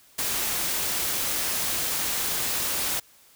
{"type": "noise", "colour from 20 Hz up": "white", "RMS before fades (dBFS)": -27, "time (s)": [0.18, 3], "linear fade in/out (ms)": 10, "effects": ["white hiss -56 dBFS RMS until 3.35 s"]}